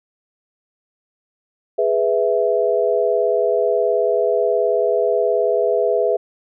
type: chord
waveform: sine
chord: E major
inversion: first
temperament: equal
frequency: 415.3 / 493.9 / 659.3 Hz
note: G#4 / B4 / E5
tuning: 0 / 0 / 0 cents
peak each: -19 dBFS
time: 1.78-6.17 s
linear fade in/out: 10 ms
effects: none